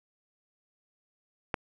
click, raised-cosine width 0.5 ms, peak -13 dBFS, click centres 1.542 s, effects none

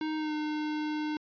square tone with pitch glide, 311.1 to 303.8 Hz, D#4 to D#4, 0 to -41 cents, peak -31 dBFS, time 0.01-1.17 s, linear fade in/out 2 ms, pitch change -41 cents, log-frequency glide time 0.17-0.33 s, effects resampled to 11025 Hz

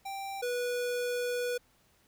square tone pair in turn, 784 / 489 Hz, G5 / B4, 0 / -17 cents, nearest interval minor sixth, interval 817 cents, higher first, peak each -37 / -31 dBFS, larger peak second, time 0.05-0.42 / 0.42-1.58 s, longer second, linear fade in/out 10 ms, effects pink hiss -67 dBFS RMS until 2.07 s

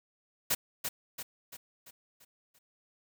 white noise with echo, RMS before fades -28 dBFS, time 0.5-0.55 s, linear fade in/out 10 ms, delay 340 ms, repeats 6, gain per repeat -6 dB, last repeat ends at 2.59 s, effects none

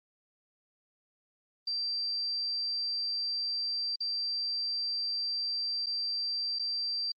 sine tone with dropouts, 4699 Hz, D8, in tune, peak -30 dBFS, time 1.67-7.12 s, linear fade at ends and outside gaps 5 ms, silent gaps 3.959-4.004 / 5.861-5.867 / 6.588-6.594 s, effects Opus 32 kbps

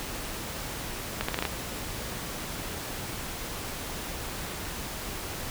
accelerating click train, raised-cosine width 0.3 ms, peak -11 dBFS, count 6, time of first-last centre 1.21-1.452 s, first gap 75 ms, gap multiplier 0.78, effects pink hiss -36 dBFS RMS until 5.5 s

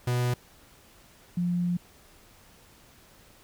45% pulse / sine tone pair in turn, 123.1 / 175.91 Hz, B2 / F3, -5 / +13 cents, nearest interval tritone, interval 618 cents, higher second, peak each -24 dBFS, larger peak neither, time 0.07-0.34 / 1.37-1.77 s, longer second, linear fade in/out 5 ms, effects pink hiss -56 dBFS RMS until 3.43 s

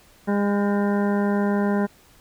harmonic tone with a mistuned harmonic, 203 Hz, G#3, 39 cents flat, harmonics 1 / 2 / 3 / 4 / 5 / 7 / 8 / 9, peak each -20 / -26 / -30 / -32 / -34 / -37 / -38 / -39 dBFS, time 0.27-1.87 s, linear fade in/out 20 ms, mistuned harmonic 8, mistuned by -61 cents, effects pink hiss -54 dBFS RMS until 2.2 s

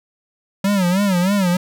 square tone with vibrato, 189.3 Hz, F#3, 40 cents sharp, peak -15 dBFS, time 0.64-1.57 s, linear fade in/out 5 ms, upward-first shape sine, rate 3.2 Hz, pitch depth 140 cents each way, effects none

